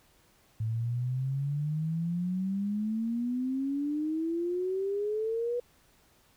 sine exponential sweep, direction up, 108.9 to 490 Hz, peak -28 dBFS, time 0.6-5.6 s, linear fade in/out 5 ms, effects pink hiss -64 dBFS RMS until 6.36 s

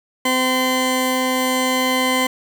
20% pulse tone pair together, 257.2 / 1029 Hz, C4 / C6, -30 / -29 cents, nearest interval 2 octaves, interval 2401 cents, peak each -14 dBFS, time 0.25-2.27 s, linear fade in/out 5 ms, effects none

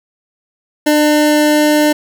25% pulse tone, 300.1 Hz, D4, 38 cents sharp, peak -5 dBFS, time 0.86-1.93 s, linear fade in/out 10 ms, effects none

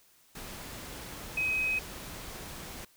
sine tone in noise, 2530 Hz, D#7, 28 cents sharp, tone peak -27 dBFS, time 1.37-1.79 s, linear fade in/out 5 ms, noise pink, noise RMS -43 dBFS, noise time 0.35-2.85 s, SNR +13 dB, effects white hiss -63 dBFS RMS until 2.96 s

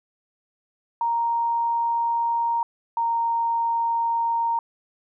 sine tone pair in turn, 932.3 / 926.9 Hz, A#5 / A#5, 0 / -10 cents, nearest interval unison, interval 10 cents, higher first, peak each -20 dBFS, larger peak neither, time 1.01-2.63 / 2.97-4.59 s, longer neither, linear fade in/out 2 ms, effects none

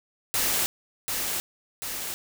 white noise with echo, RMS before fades -25 dBFS, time 0.34-0.66 s, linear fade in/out 0 ms, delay 740 ms, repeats 2, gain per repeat -4 dB, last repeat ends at 2.14 s, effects none

